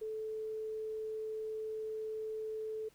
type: tone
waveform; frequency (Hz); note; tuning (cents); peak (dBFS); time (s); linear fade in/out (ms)
sine; 436.1; A4; -15; -37; 0.01-2.89; 10
effects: pink hiss -67 dBFS RMS until 2.94 s